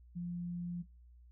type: tone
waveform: sine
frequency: 174.61 Hz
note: F3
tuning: in tune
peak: -37 dBFS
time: 0.15-0.83 s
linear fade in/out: 20 ms
effects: noise-tail reverb RT60 0.3 s tail -20 dB re dry + added 60 Hz sine -56 dBFS peak until 1.31 s